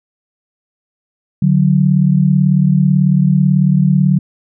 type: tone pair together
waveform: sine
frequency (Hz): 146.83 / 185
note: D3 / F#3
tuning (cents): 0 / 0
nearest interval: major third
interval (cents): 400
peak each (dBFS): -11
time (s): 1.42-4.19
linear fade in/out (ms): 5
effects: none